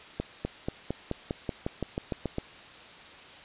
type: accelerating click train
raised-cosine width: 2 ms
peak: -16 dBFS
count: 13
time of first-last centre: 0.2-2.384 s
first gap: 250 ms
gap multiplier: 0.94
effects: white hiss -48 dBFS RMS until 3.44 s + resampled to 8000 Hz